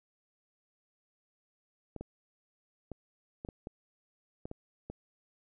clicks, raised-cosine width 2 ms, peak -27 dBFS, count 9, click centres 1.963 / 2.01 / 2.917 / 3.449 / 3.488 / 3.671 / 4.455 / 4.514 / 4.9 s, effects none

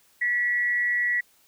sine tone with amplitude modulation, 1941 Hz, B6, 31 cents flat, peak -19 dBFS, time 0.21-1.21 s, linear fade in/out 10 ms, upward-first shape sine, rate 209 Hz, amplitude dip 50%, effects white hiss -61 dBFS RMS until 1.47 s

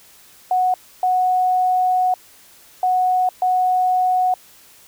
sine tone bursts at uneven times, 736 Hz, F#5, 9 cents flat, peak -14 dBFS, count 4, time 0.51-0.74 / 1.03-2.14 / 2.83-3.29 / 3.42-4.34 s, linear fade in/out 2 ms, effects white hiss -48 dBFS RMS until 4.87 s

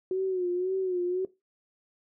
sine tone with vibrato, 367.4 Hz, F#4, 12 cents flat, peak -25 dBFS, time 0.11-1.25 s, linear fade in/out 2 ms, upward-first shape sine, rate 1.9 Hz, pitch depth 67 cents each way, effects noise-tail reverb RT60 0.2 s tail -17 dB re dry

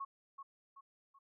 sine tone with echo, 1100 Hz, C#6, 14 cents flat, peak -39 dBFS, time 0-0.05 s, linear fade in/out 10 ms, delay 380 ms, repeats 3, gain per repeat -7 dB, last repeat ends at 1.19 s, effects none

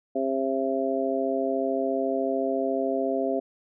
harmonic tone, 133.9 Hz, C3, 40 cents sharp, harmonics 2 / 3 / 4 / 5, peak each -29 / -29 / -30 / -28 dBFS, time 0.15-3.4 s, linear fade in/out 10 ms, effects none

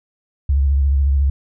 sine tone with vibrato, 69.3 Hz, C#2, in tune, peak -12 dBFS, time 0.49-1.3 s, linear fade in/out 5 ms, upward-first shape triangle, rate 14 Hz, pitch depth 85 cents each way, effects none

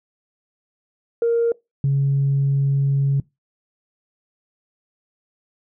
sine tone pair in turn, 466.2 / 138.6 Hz, A#4 / C#3, 0 / 0 cents, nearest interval octave + major sixth, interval 2100 cents, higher first, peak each -14 dBFS, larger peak neither, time 1.22-1.52 / 1.84-3.2 s, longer second, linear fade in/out 2 ms, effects noise-tail reverb RT60 0.2 s tail -23 dB re dry + tanh soft clip ceiling -12 dBFS

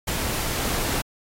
pink noise, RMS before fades -26 dBFS, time 0.07-1.02 s, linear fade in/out 10 ms, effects AAC 48 kbps

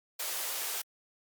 white high-pass noise, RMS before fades -35 dBFS, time 0.19-0.82 s, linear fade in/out 10 ms, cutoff 400 Hz, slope 24 dB/octave, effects Opus 48 kbps

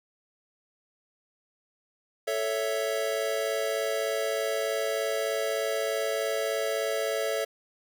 square chord, A major, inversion none, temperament equal with one note detuned, 440 / 556 / 659.3 Hz, A4 / C#5 / E5, 0 / +5 / 0 cents, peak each -32 dBFS, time 2.27-7.45 s, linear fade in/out 10 ms, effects 10-bit

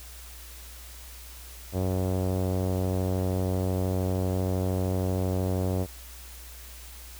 sawtooth tone with low-pass filter, 92.9 Hz, F#2, 7 cents sharp, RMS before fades -27 dBFS, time 1.72-5.87 s, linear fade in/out 50 ms, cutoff 600 Hz, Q 1.8, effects added 60 Hz sine -44 dBFS peak until 7.19 s + white hiss -47 dBFS RMS until 7.19 s

